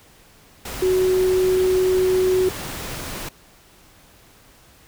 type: tone in noise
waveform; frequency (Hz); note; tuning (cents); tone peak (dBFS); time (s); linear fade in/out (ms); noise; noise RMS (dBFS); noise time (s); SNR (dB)
sine; 371.1; F#4; +5; -15; 0.82-2.49; 5; pink; -31; 0.65-3.29; +13
effects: pink hiss -51 dBFS RMS until 4.87 s